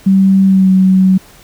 sine tone with pitch glide, 192.7 to 188.19 Hz, G3 to F#3, -29 to +30 cents, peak -5 dBFS, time 0.06-1.18 s, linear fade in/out 10 ms, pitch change -41 cents, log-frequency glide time 0.45-0.71 s, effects pink hiss -41 dBFS RMS until 1.43 s

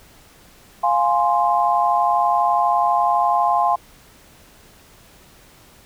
sine chord, F minor, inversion none, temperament equal, 698.5 / 830.6 / 1046.5 Hz, F5 / Ab5 / C6, 0 / 0 / 0 cents, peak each -19 dBFS, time 0.83-3.76 s, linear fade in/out 10 ms, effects pink hiss -49 dBFS RMS until 5.85 s

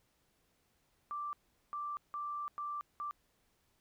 sine tone bursts at uneven times, 1174.7 Hz, D6, in tune, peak -37 dBFS, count 5, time 1.11-1.33 / 1.73-1.97 / 2.14-2.48 / 2.58-2.81 / 3-3.11 s, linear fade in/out 0 ms, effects pink hiss -75 dBFS RMS until 3.8 s

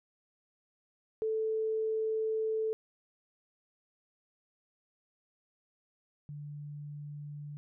sine tone pair in turn, 439.5 / 146.67 Hz, A4 / D3, -2 / -2 cents, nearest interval octave + perfect fifth, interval 1900 cents, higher first, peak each -29 / -40 dBFS, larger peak first, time 1.22-2.73 / 6.29-7.57 s, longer first, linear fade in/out 0 ms, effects none

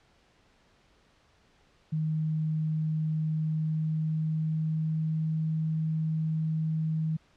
sine tone with pitch glide, 156.5 to 158.32 Hz, D#3 to D#3, +10 to +30 cents, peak -26 dBFS, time 1.92-7.17 s, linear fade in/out 10 ms, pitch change +20 cents, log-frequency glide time 3.23-5.39 s, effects pink hiss -64 dBFS RMS until 7.36 s + low-pass 5000 Hz 12 dB/octave

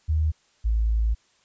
sine tone pair in turn, 78 / 55.15 Hz, D#2 / A1, +5 / +5 cents, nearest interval tritone, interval 600 cents, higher first, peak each -19 dBFS, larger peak neither, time 0.08-0.32 / 0.64-1.15 s, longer second, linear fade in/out 20 ms, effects white hiss -63 dBFS RMS until 1.44 s + resampled to 16000 Hz

